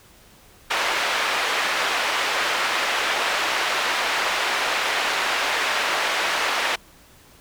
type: band-pass noise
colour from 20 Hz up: white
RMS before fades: -23 dBFS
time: 0.7-6.76 s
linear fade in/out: 10 ms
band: 550 to 2500 Hz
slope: 12 dB/octave
effects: pink hiss -51 dBFS RMS until 7.4 s